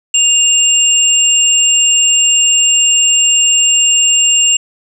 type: tone pair together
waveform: sine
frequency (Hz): 2807 / 7494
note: F7 / A#8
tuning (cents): +8 / +8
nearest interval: octave + perfect fourth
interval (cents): 1700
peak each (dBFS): -10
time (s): 0.14-4.57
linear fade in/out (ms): 5
effects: none